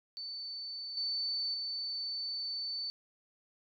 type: tone with level steps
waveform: sine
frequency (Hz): 4518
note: C#8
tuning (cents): +32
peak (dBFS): -39 / -32 / -35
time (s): 0.17-2.9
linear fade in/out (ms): 0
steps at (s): 0.97 / 1.54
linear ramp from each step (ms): 2
effects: none